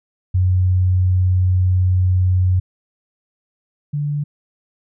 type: tone pair in turn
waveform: sine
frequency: 91.8 / 146.19 Hz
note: F#2 / D3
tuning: -13 / -8 cents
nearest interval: minor sixth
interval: 805 cents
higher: second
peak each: -12 / -18 dBFS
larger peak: first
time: 0.34-2.6 / 3.93-4.24 s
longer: first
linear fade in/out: 10 ms
effects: none